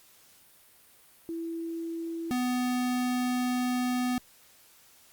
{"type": "tone pair in turn", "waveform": ["sine", "square"], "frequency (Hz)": [331.7, 249.2], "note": ["E4", "B3"], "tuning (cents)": [11, 16], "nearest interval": "perfect fourth", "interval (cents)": 495, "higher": "first", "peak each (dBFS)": [-32, -27], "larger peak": "second", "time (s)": [[1.29, 2.31], [2.31, 4.18]], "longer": "second", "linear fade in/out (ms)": 0, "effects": ["white hiss -58 dBFS RMS until 5.12 s", "Opus 48 kbps"]}